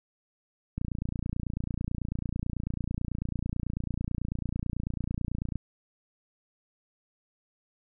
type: click train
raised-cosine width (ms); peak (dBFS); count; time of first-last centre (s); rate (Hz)
5; -19; 140; 0.78-5.557; 29.1
effects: none